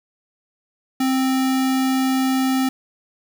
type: tone with sample-and-hold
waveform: sine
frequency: 262.6 Hz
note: C4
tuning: 6 cents sharp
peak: -16 dBFS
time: 1-2.69 s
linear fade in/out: 5 ms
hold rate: 1050 Hz
effects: none